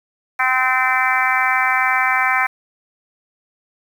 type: harmonic tone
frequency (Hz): 257.7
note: C4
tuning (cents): -26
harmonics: 3 / 4 / 5 / 6 / 7 / 8 / 9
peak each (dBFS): -22 / -22 / -22 / -22 / -22 / -22 / -22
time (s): 0.39-2.47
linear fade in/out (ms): 10
effects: 7-bit